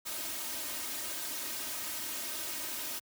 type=noise with comb filter; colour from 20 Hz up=white; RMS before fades=-38 dBFS; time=0.05-3 s; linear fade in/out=20 ms; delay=3.2 ms; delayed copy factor=+0.9; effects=high-pass 80 Hz 12 dB/octave